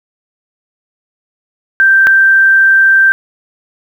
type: tone pair in turn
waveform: sine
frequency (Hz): 1568 / 1568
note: G6 / G6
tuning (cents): 0 / 0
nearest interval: unison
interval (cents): 0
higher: neither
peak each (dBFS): -4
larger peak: neither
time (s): 1.8-2.07 / 2.07-3.12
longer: second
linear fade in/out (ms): 0
effects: 7-bit